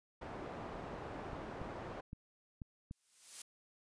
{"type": "low-pass noise", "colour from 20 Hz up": "white", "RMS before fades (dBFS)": -46, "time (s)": [0.21, 2.01], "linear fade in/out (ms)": 10, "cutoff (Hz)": 810, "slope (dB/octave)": 12}
{"type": "clicks", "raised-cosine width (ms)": 5, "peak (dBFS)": -33, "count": 5, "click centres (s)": [1.332, 1.616, 2.131, 2.618, 2.911]}
{"type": "noise with exponential growth", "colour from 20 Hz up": "blue", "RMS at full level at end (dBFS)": -42, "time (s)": [2.91, 3.42], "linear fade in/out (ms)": 5, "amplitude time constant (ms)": 110}
{"effects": ["resampled to 22050 Hz"]}